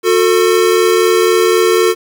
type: tone pair together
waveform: square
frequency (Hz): 363.2 / 447.1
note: F#4 / A4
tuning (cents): -32 / +28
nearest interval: major third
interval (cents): 360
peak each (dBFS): -12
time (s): 0.03-1.95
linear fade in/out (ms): 50
effects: 7-bit